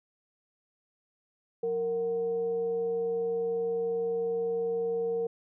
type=tone with frequency modulation; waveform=sine; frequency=462.8 Hz; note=A#4; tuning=13 cents flat; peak=-27 dBFS; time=1.63-5.27 s; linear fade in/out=5 ms; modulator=281 Hz; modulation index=0.27; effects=none